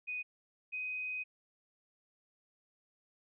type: tone pair in turn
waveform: sine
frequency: 2489 / 2508 Hz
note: D#7 / D#7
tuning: 0 / +13 cents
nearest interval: unison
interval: 13 cents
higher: second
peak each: -36 / -36 dBFS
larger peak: neither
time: 0.07-0.23 / 0.72-1.24 s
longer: second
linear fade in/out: 20 ms
effects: none